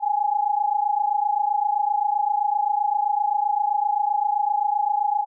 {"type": "tone pair together", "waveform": "sine", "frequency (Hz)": [814.3, 842], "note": ["G#5", "G#5"], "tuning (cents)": [-34, 24], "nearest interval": "minor second", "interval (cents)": 58, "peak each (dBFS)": -22, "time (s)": [0, 5.26], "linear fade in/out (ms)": 50, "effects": []}